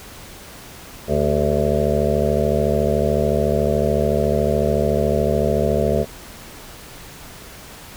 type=harmonic tone with a mistuned harmonic; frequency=73.8 Hz; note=D2; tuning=9 cents sharp; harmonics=1 / 2 / 3 / 5 / 6 / 7 / 8 / 9; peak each=-24 / -24 / -24 / -24 / -24 / -24 / -24 / -24 dBFS; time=1.07-6.06 s; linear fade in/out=50 ms; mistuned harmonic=5; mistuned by=+64 cents; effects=pink hiss -39 dBFS RMS until 7.96 s